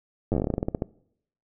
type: slowing click train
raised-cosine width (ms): 2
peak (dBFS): -12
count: 17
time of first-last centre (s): 0.32-0.821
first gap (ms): 9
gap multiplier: 1.15
effects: noise-tail reverb RT60 0.7 s tail -22 dB re dry